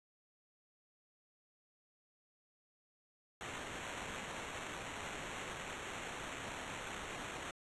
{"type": "noise with sample-and-hold", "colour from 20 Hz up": "white", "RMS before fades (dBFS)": -45, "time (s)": [3.41, 7.51], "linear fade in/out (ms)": 0, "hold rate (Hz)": 4900, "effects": ["resampled to 24000 Hz"]}